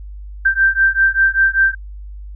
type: beating tone pair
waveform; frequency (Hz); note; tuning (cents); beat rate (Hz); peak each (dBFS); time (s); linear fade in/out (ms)
sine; 1566 / 1571.1; G6 / G6; -2 / +3; 5.1; -14; 0.45-1.75; 10
effects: added 50 Hz sine -29 dBFS peak until 2.35 s